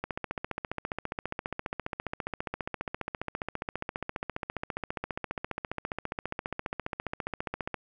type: click train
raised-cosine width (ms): 0.5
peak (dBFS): -17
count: 115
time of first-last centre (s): 0.04-7.743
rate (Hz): 14.8
effects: none